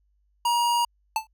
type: tone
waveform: square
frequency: 950 Hz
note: A#5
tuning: 33 cents sharp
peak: -21 dBFS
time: 0.45-0.85 s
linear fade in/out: 5 ms
type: tone with exponential decay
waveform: square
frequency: 880 Hz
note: A5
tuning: in tune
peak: -19 dBFS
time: 1.16-1.27 s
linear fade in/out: 2 ms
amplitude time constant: 23 ms
effects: added 50 Hz sine -64 dBFS peak until 1.33 s